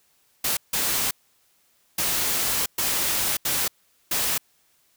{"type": "noise bursts at uneven times", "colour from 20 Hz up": "white", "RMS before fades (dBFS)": -24, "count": 6, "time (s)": [[0.44, 0.57], [0.73, 1.11], [1.98, 2.66], [2.78, 3.37], [3.45, 3.68], [4.11, 4.38]], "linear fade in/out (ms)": 5, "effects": ["white hiss -64 dBFS RMS until 4.96 s"]}